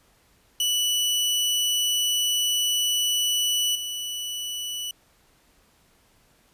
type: tone with level steps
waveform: sawtooth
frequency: 2960 Hz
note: F#7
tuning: in tune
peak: -18 / -26 dBFS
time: 0.6-4.91 s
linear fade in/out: 2 ms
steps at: 3.75 s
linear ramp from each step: 5 ms
effects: pink hiss -61 dBFS RMS until 6.53 s + resampled to 32000 Hz